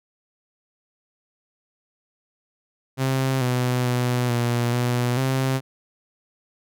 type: tone with pitch steps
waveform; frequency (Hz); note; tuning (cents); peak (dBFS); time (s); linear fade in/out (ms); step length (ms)
sawtooth; 132.5 / 125.1 / 123.7 / 119.8 / 122.5 / 132.1; C3 / B2 / B2 / A#2 / B2 / C3; +22 / +23 / +3 / +48 / -14 / +17; -16; 2.97-5.61; 50; 440
effects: none